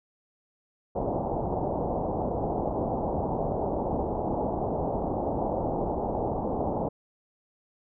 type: low-pass noise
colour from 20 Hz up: white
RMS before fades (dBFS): -29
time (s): 0.95-6.89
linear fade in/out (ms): 10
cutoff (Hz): 850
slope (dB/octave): 48
effects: none